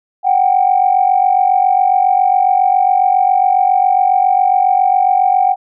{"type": "tone pair together", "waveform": "sine", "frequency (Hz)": [739, 786.3], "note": ["F#5", "G5"], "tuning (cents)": [-2, 5], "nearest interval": "minor second", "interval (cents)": 107, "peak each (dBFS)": -11, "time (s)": [0.23, 5.56], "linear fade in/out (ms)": 50, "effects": ["tanh soft clip ceiling -1 dBFS"]}